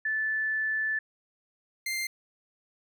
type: tone pair in turn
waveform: sine / sawtooth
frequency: 1749 / 2096 Hz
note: A6 / C7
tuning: -11 / +2 cents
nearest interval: minor third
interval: 313 cents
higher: second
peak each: -26 dBFS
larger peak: neither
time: 0.05-0.99 / 1.86-2.07 s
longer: first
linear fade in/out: 5 ms
effects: none